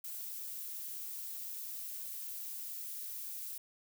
violet noise, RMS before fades -43 dBFS, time 0.04-3.58 s, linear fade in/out 5 ms, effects none

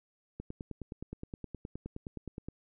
click train, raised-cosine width 3 ms, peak -27 dBFS, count 21, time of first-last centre 0.4-2.486 s, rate 9.59 Hz, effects none

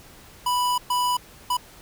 square tone bursts at uneven times, 987.8 Hz, B5, in tune, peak -21 dBFS, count 3, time 0.46-0.78 / 0.9-1.17 / 1.5-1.57 s, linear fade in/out 5 ms, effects pink hiss -48 dBFS RMS until 1.81 s

